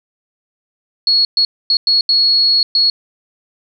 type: tone bursts at uneven times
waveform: sine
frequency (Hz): 4340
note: C#8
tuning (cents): -37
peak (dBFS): -9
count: 6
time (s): 1.07-1.25 / 1.37-1.45 / 1.7-1.77 / 1.87-2.01 / 2.09-2.63 / 2.75-2.9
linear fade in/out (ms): 2
effects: none